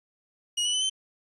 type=tone with pitch steps; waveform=sawtooth; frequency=2893 / 2955 / 3019 / 3085 Hz; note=F#7 / F#7 / F#7 / G7; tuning=-40 / -3 / +34 / -28 cents; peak=-21 dBFS; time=0.57-0.898 s; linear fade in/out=10 ms; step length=82 ms; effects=resampled to 24000 Hz